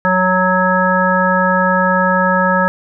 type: harmonic tone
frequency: 184.8 Hz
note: F#3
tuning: 2 cents flat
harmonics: 1 / 3 / 5 / 7 / 9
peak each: -17 / -17 / -17 / -17 / -17 dBFS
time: 0.05-2.68 s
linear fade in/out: 0 ms
effects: none